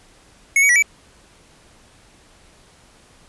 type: tone with pitch steps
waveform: square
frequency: 2198 / 2252 / 1940 / 2300 Hz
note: C#7 / C#7 / B6 / D7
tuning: -15 / +27 / -31 / -37 cents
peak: -12 dBFS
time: 0.56-0.824 s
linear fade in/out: 2 ms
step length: 66 ms
effects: pink hiss -51 dBFS RMS until 3.28 s + resampled to 24000 Hz